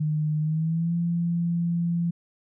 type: tone with pitch glide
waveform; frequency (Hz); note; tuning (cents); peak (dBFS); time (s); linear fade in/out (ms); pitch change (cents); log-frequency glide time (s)
sine; 152.9 to 170.64; D#3 to F3; -30 to -40; -22; 0-2.11; 10; +190; 0.4-0.94
effects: none